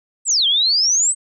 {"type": "exponential two-way sweep", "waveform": "sine", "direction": "down then up", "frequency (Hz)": [8372, 3119, 8372], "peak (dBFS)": -13, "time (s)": [0.25, 1.15], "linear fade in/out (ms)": 50, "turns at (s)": 0.47, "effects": []}